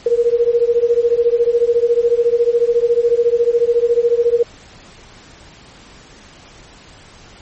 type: beating tone pair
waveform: sine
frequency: 466.2 / 480.2 Hz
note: A#4 / B4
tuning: 0 / -49 cents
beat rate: 14 Hz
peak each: -14 dBFS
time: 0.06-4.43 s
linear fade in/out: 5 ms
effects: pink hiss -42 dBFS RMS until 7.41 s + MP3 32 kbps